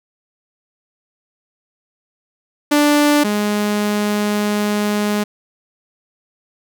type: tone pair in turn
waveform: sawtooth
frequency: 293.7 / 208 Hz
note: D4 / G#3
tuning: 0 / +3 cents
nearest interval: tritone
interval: 597 cents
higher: first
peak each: -7 / -12 dBFS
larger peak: first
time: 2.71-3.24 / 3.24-5.24 s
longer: second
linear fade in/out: 10 ms
effects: none